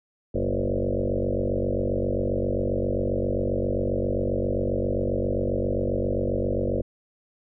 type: tone with frequency modulation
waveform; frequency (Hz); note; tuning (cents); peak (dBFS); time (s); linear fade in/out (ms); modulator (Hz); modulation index
sine; 293.7; D4; 0; -22; 0.34-6.82; 10; 47.5; 5.9
effects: none